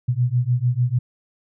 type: beating tone pair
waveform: sine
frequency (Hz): 120 / 126.7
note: B2 / B2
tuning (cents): -49 / +45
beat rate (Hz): 6.7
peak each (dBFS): -20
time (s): 0.08-0.99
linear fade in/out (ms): 10
effects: none